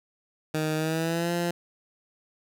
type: tone with pitch glide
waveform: 15% pulse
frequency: 155.6 to 172.65 Hz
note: D#3 to F3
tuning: 0 to -20 cents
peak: -19 dBFS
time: 0.54-1.51 s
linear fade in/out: 5 ms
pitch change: +180 cents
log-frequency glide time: 0.76-1.32 s
effects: none